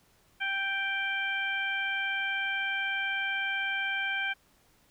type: harmonic tone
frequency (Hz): 784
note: G5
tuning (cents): 0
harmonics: 1 / 2 / 3 / 4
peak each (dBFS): -39 / -31 / -33 / -38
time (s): 0.4-4.34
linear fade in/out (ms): 20
effects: pink hiss -65 dBFS RMS until 4.9 s